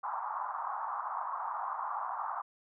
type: band-pass noise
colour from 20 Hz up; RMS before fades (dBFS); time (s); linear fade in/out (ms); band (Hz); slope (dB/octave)
white; -37; 0.03-2.42; 10; 790 to 1200; 48
effects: none